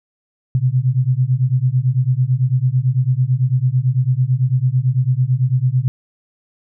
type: beating tone pair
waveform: sine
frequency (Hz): 123.47 / 132.47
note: B2 / C3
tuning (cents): 0 / +22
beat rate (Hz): 9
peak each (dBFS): -16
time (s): 0.55-5.88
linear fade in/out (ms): 0
effects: none